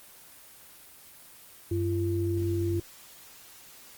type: tone pair together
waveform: sine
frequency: 95.58 / 341.6 Hz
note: G2 / F4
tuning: -43 / -38 cents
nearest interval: octave + minor seventh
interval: 2205 cents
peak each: -28 dBFS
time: 1.71-2.8 s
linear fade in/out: 5 ms
effects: white hiss -51 dBFS RMS until 3.97 s + Opus 24 kbps